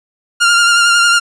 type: tone with vibrato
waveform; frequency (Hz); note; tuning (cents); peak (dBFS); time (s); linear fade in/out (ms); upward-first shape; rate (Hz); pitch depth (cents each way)
sawtooth; 1400; F6; +4; -4; 0.4-1.2; 20; sine; 11; 25
effects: resampled to 22050 Hz